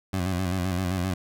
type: tone with vibrato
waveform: 20% pulse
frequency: 91.5 Hz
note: F#2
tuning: 19 cents flat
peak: -20 dBFS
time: 0.13-1.14 s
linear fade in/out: 5 ms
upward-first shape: square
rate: 7.7 Hz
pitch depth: 63 cents each way
effects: none